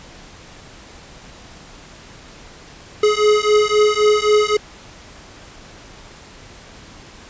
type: beating tone pair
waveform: square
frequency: 420 / 423.8 Hz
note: G#4 / G#4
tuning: +19 / +35 cents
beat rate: 3.8 Hz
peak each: -16 dBFS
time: 3.03-4.57 s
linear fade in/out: 5 ms
effects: pink hiss -41 dBFS RMS until 7.29 s + resampled to 16000 Hz